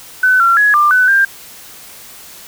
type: tone with pitch steps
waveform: sine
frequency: 1509 / 1367 / 1678 / 1191 / 1502 / 1591 Hz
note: F#6 / F6 / G#6 / D6 / F#6 / G6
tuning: +34 / -37 / +17 / +24 / +26 / +25 cents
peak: -7 dBFS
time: 0.23-1.25 s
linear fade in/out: 5 ms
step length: 170 ms
effects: white hiss -36 dBFS RMS until 2.47 s